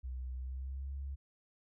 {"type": "tone with pitch glide", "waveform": "sine", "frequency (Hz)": [63.4, 68.74], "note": ["B1", "C#2"], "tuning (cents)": [46, -14], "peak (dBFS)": -38, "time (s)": [0.03, 1.16], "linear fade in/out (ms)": 20, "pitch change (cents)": 140, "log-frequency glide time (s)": [0.36, 0.93], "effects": []}